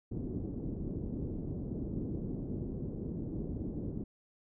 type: low-pass noise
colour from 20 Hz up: white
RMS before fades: -38 dBFS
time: 0.11-4.04 s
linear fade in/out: 10 ms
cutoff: 330 Hz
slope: 24 dB/octave
effects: none